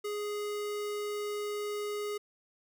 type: tone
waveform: square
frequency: 415.3 Hz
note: G#4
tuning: in tune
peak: -34 dBFS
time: 0.04-2.18 s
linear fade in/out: 10 ms
effects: none